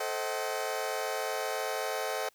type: chord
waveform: sawtooth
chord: A diminished seventh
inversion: none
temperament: just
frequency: 440 / 528 / 633.6 / 760.3 Hz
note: A4 / C5 / Eb5 / Gb5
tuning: 0 / +16 / +31 / +47 cents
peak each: -33 dBFS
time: 0-2.29 s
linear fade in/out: 5 ms
effects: white hiss -66 dBFS RMS until 2.34 s